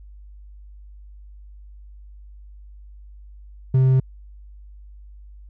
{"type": "tone with hard clipping", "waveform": "sine", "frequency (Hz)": 130.81, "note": "C3", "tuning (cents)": 0, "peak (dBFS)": -14, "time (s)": [3.74, 4], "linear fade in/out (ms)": 5, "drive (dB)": 3, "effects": ["added 50 Hz sine -40 dBFS peak until 5.49 s"]}